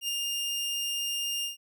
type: tone with ADSR envelope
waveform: sawtooth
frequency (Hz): 2812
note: F7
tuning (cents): +11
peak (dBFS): -24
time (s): 0.01-1.57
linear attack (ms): 74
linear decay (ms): 8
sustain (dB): -2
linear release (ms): 130
effects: none